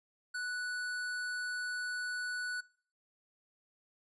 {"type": "tone with hard clipping", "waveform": "sine", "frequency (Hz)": 1480, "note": "F#6", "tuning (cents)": 0, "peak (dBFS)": -37, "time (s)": [0.34, 2.61], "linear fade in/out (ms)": 10, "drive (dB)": 17, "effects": ["noise-tail reverb RT60 0.5 s tail -23 dB re dry", "resampled to 24000 Hz"]}